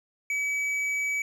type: tone with tanh clipping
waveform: sine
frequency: 2283 Hz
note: D7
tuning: 50 cents flat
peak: -27 dBFS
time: 0.3-1.22 s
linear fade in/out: 2 ms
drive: 8 dB
effects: none